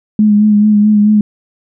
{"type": "tone with vibrato", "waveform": "sine", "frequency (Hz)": 210, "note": "G#3", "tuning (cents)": 19, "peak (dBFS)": -5, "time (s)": [0.19, 1.21], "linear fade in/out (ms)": 2, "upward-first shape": "sine", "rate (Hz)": 4.6, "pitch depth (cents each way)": 30, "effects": []}